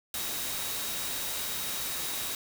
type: tone in noise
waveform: sine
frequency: 3800 Hz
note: A#7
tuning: 33 cents sharp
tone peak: -42 dBFS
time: 0.14-2.35 s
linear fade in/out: 2 ms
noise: white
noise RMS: -34 dBFS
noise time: 0.14-2.35 s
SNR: -11 dB
effects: none